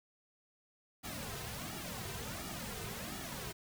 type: noise with flanger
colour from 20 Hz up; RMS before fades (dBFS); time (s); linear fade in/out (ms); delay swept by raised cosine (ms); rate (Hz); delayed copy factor
pink; -43; 1.03-3.53; 20; 1.9 to 3.6; 1.4; -0.8
effects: none